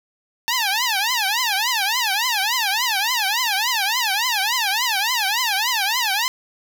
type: tone with vibrato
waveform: 10% pulse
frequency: 885 Hz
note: A5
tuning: 10 cents sharp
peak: -10 dBFS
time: 0.48-6.28 s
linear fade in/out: 0 ms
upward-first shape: triangle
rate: 3.5 Hz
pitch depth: 290 cents each way
effects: none